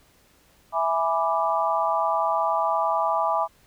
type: chord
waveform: sine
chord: E dominant seventh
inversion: none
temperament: equal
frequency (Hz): 659.3 / 830.6 / 987.8 / 1174.7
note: E5 / G#5 / B5 / D6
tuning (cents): 0 / 0 / 0 / 0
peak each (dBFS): -26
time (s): 0.72-3.48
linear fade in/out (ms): 50
effects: pink hiss -59 dBFS RMS until 3.66 s